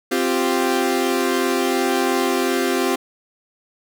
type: chord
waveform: sawtooth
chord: C suspended fourth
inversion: none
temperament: equal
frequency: 261.6 / 349.2 / 392 Hz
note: C4 / F4 / G4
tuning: 0 / 0 / 0 cents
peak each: -18 dBFS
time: 0.11-2.96 s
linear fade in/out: 10 ms
effects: none